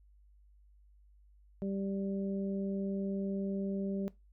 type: harmonic tone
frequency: 196 Hz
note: G3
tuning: in tune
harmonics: 1 / 2 / 3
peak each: -34 / -40 / -44 dBFS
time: 1.62-4.08 s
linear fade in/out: 0 ms
effects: noise-tail reverb RT60 0.2 s tail -19 dB re dry + added 50 Hz sine -59 dBFS peak until 4.32 s